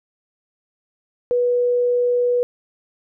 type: tone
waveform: sine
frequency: 488.5 Hz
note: B4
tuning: 19 cents flat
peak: -15 dBFS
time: 1.31-2.43 s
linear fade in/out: 0 ms
effects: none